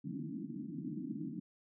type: band-pass noise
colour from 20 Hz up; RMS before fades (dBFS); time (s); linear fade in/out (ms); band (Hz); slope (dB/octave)
white; -42; 0.04-1.4; 10; 140 to 320; 96
effects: none